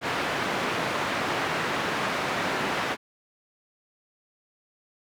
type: band-pass noise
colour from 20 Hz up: white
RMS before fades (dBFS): -28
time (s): 0.01-2.97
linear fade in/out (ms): 50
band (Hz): 130 to 1800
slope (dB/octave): 12
effects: none